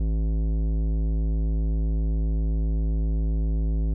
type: tone with tanh clipping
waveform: triangle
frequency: 53.8 Hz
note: A1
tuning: 38 cents flat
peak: -23 dBFS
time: 0-3.94 s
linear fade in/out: 5 ms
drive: 18 dB
effects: none